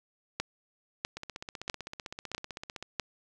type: two click trains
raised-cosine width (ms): 0.2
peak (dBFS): -22 / -13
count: 27 / 5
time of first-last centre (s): 1.17-2.826 / 0.4-2.997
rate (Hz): 15.7 / 1.54
effects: none